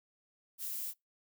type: noise with amplitude modulation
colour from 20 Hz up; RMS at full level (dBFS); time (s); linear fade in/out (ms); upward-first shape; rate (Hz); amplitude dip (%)
violet; -38; 0.58-0.94; 50; sine; 235; 25
effects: noise-tail reverb RT60 0.2 s tail -26 dB re dry